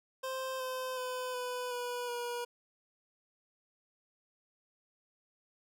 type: tone with pitch steps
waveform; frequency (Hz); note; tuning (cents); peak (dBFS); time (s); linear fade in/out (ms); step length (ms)
25% pulse; 523 / 514.3 / 505.8 / 497.4 / 489.1 / 481; C5 / C5 / B4 / B4 / B4 / B4; -1 / -30 / +41 / +12 / -17 / -46; -32; 0.23-2.45; 10; 370
effects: none